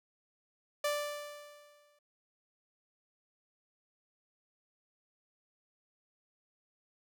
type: tone with exponential decay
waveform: sawtooth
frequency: 587.3 Hz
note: D5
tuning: in tune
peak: -25 dBFS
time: 0.84-1.99 s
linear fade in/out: 5 ms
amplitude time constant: 250 ms
effects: none